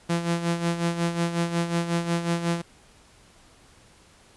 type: tone with tremolo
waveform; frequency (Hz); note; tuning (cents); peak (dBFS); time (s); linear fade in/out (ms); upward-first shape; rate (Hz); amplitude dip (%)
sawtooth; 170; F3; -46; -17; 0.09-2.62; 10; sine; 5.5; 65
effects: pink hiss -55 dBFS RMS until 4.36 s + resampled to 24000 Hz